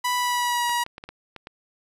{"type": "tone with pitch glide", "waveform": "sawtooth", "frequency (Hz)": [987.8, 959.1], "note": ["B5", "A#5"], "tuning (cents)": [0, 49], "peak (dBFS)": -18, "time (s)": [0.04, 0.84], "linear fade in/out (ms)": 10, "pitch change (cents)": -51, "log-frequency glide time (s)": [0.15, 0.67]}
{"type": "clicks", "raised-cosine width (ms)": 0.3, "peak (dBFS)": -22, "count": 7, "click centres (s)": [0.695, 0.864, 0.981, 1.039, 1.09, 1.363, 1.471]}
{"effects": ["resampled to 32000 Hz"]}